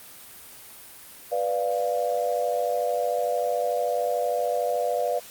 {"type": "chord", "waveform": "sine", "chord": "B diminished", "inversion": "none", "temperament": "equal", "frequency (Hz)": [493.9, 587.3, 698.5], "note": ["B4", "D5", "F5"], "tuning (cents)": [0, 0, 0], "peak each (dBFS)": -27, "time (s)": [1.31, 5.2], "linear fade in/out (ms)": 20, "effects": ["white hiss -45 dBFS RMS until 5.3 s", "Opus 32 kbps"]}